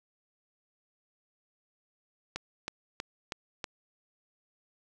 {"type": "click train", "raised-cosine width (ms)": 0.2, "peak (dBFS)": -17, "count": 5, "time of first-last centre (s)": [2.36, 3.642], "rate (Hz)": 3.12, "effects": []}